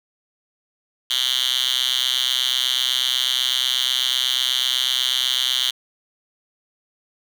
5% pulse tone with high-pass filter, 128.1 Hz, C3, 36 cents flat, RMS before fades -21 dBFS, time 1.1-5.71 s, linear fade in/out 10 ms, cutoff 3100 Hz, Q 6.5, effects none

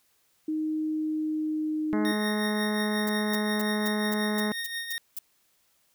sine tone with pitch glide, 311.1 to 308.8 Hz, D#4 to D#4, 0 to -13 cents, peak -26 dBFS, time 0.48-2.12 s, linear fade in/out 5 ms, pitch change -13 cents, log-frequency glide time 0.77-1.8 s
harmonic tone, 211.5 Hz, G#3, 32 cents sharp, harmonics 1 / 2 / 3 / 4 / 5 / 6 / 7 / 8 / 9 / 10, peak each -27 / -33 / -37 / -39 / -41 / -43 / -44 / -45 / -46 / -47 dBFS, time 1.93-4.52 s, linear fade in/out 0 ms
25% pulse tone with tremolo, 1852 Hz, A#6, 12 cents flat, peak -26 dBFS, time 2.05-4.98 s, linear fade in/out 0 ms, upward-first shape triangle, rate 5.6 Hz, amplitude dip 60%
violet noise bursts, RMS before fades -34 dBFS, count 9, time 3.07-5.188 s, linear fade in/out 2 ms, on 22 ms, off 240 ms
effects white hiss -68 dBFS RMS until 5.94 s

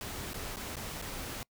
pink noise with dropouts, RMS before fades -40 dBFS, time 0.01-1.43 s, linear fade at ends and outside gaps 1 ms, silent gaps 0.334-0.342 / 0.561-0.568 / 0.757-0.767 / 1.016-1.022 s, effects noise-tail reverb RT60 0.1 s tail -26 dB re dry

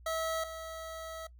25% pulse tone pair in turn, 648 / 648 Hz, E5 / E5, -30 / -30 cents, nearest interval unison, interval 0 cents, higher neither, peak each -28 / -37 dBFS, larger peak first, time 0.06-0.44 / 0.44-1.27 s, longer second, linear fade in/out 5 ms, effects noise-tail reverb RT60 0.1 s tail -20 dB re dry + added 60 Hz sine -52 dBFS peak until 1.39 s

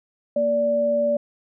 sine tone pair together, 233.1 / 582 Hz, A#3 / D5, 0 / -16 cents, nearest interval octave + major third, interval 1584 cents, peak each -28 / -18 dBFS, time 0.36-1.17 s, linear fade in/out 5 ms, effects none

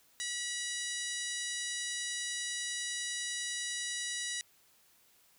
harmonic tone, 970 Hz, B5, 31 cents flat, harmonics 2 / 3 / 4 / 5 / 6 / 7 / 8 / 9 / 10, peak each -41 / -46 / -41 / -47 / -43 / -45 / -46 / -47 / -45 dBFS, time 0.2-4.41 s, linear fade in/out 0 ms, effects white hiss -66 dBFS RMS until 5.38 s

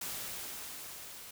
white noise with level ramp, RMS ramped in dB -39 to -49 dBFS, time 0.01-1.31 s, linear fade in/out 5 ms, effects none

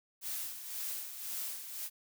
blue noise with tremolo, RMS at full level -38 dBFS, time 0.21-1.9 s, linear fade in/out 50 ms, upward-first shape sine, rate 1.9 Hz, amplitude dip 60%, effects none

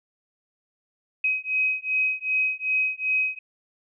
sine beating tone pair, 2529 / 2531.6 Hz, D#7 / D#7, +28 / +29 cents, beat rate 2.6 Hz, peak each -25 dBFS, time 1.24-3.39 s, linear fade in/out 5 ms, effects none

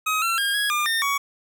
25% pulse tone with pitch steps, 1265 / 1354 / 1617 / 1662 / 1202 / 1820 / 1125 Hz, D#6 / E6 / G#6 / G#6 / D6 / A#6 / C#6, +28 / +46 / -47 / +1 / +40 / -42 / +25 cents, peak -17 dBFS, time 0.06-1.18 s, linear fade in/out 10 ms, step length 160 ms, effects none

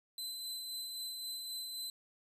sawtooth tone with tremolo, 4041 Hz, B7, 39 cents sharp, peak -36 dBFS, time 0.18-1.9 s, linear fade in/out 2 ms, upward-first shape sine, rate 3.8 Hz, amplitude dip 30%, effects resampled to 32000 Hz

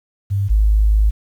sine tone pair in turn, 99.3 / 52.6 Hz, G2 / G#1, +23 / +23 cents, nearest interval major seventh, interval 1100 cents, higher first, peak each -15 / -10 dBFS, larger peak second, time 0.3-0.49 / 0.49-1.11 s, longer second, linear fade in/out 20 ms, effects 8-bit

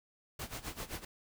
pink noise with tremolo, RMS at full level -40 dBFS, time 0.39-1.05 s, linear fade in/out 5 ms, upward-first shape sine, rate 7.7 Hz, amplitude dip 85%, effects none

